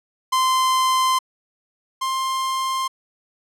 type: tone pair in turn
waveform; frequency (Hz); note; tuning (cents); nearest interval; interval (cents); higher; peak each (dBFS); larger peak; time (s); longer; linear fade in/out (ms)
45% pulse; 1038 / 1053.7; C6 / C6; -14 / +12; unison; 26; second; -16 / -21; first; 0.32-1.19 / 2.01-2.88; neither; 10
effects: low-pass 12000 Hz 12 dB/octave